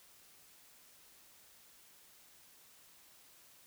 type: silence
effects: white hiss -62 dBFS RMS until 3.66 s